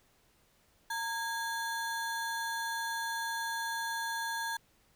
square ring-modulated tone, 1279 Hz, D#6, 47 cents sharp, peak -31 dBFS, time 0.9-4.57 s, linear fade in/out 5 ms, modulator 363 Hz, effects pink hiss -68 dBFS RMS until 4.95 s

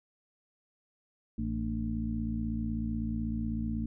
harmonic tone with a mistuned harmonic, 56.1 Hz, A1, 34 cents sharp, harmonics 1 / 2 / 3 / 4 / 5, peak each -36 / -38 / -43 / -33 / -41 dBFS, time 1.38-3.86 s, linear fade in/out 5 ms, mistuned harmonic 5, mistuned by +81 cents, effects none

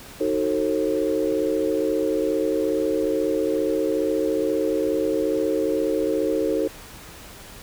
sine chord, D# diminished seventh, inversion none, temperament just, 311.1 / 373.4 / 448 / 537.6 Hz, D#4 / F#4 / A4 / C5, 0 / +16 / +31 / +47 cents, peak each -25 / -27 / -24 / -26 dBFS, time 0.2-6.68 s, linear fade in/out 10 ms, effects pink hiss -42 dBFS RMS until 7.62 s

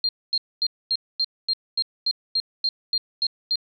sine tone bursts, 4200 Hz, C8, 6 cents sharp, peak -19 dBFS, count 13, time 0.04-3.557 s, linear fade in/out 2 ms, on 49 ms, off 240 ms, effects none

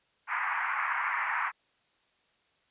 pink band-pass noise, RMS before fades -31 dBFS, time 0.27-1.52 s, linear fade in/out 50 ms, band 910 to 2200 Hz, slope 48 dB/octave, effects white hiss -70 dBFS RMS until 2.7 s + resampled to 8000 Hz

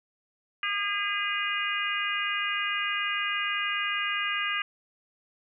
harmonic tone with a mistuned harmonic, 406.6 Hz, G#4, 37 cents flat, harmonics 3 / 4 / 5 / 6 / 7, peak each -33 / -33 / -33 / -33 / -33 dBFS, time 0.63-4.62 s, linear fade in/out 2 ms, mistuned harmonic 6, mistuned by +17 cents, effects none

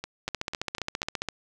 two click trains, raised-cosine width 0.2 ms, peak -17 / -12 dBFS, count 5 / 16, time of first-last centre 0.04-1.03 / 0.28-1.287 s, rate 4.04 / 14.9 Hz, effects none

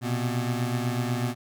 25% pulse beating tone pair, 120.2 / 128.3 Hz, B2 / C3, -46 / -34 cents, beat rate 8.1 Hz, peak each -23 / -27 dBFS, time 0.01-1.35 s, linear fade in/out 50 ms, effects none

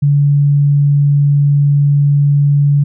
sine tone, 143.4 Hz, D3, 41 cents flat, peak -7 dBFS, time 0.02-2.84 s, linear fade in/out 10 ms, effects none

